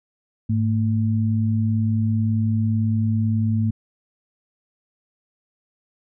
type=tone pair together; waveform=sine; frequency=105.66 / 223.7 Hz; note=G#2 / A3; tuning=+30 / +29 cents; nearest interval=octave + minor second; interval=1299 cents; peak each=-19 / -22 dBFS; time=0.49-3.71 s; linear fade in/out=10 ms; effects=none